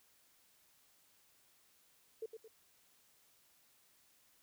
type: tone with echo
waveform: sine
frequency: 445.3 Hz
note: A4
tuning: 21 cents sharp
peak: -39 dBFS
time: 2.22-2.26 s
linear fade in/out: 5 ms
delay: 110 ms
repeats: 2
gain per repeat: -7 dB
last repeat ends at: 2.48 s
effects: white hiss -70 dBFS RMS until 4.42 s